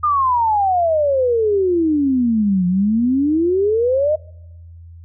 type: exponential two-way sweep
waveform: sine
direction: down then up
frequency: 1233 to 175.9 to 630 Hz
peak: -13 dBFS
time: 0.03-4.16 s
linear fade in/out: 10 ms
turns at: 2.67 s
effects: noise-tail reverb RT60 0.9 s tail -25 dB re dry + added 84 Hz sine -36 dBFS peak until 5.04 s